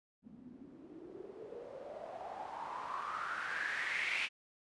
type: noise with low-pass filter sweep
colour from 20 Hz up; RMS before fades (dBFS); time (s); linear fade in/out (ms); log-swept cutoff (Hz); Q
blue; -42; 0.22-4.29; 50; 210 to 2500; 6.4
effects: resampled to 24000 Hz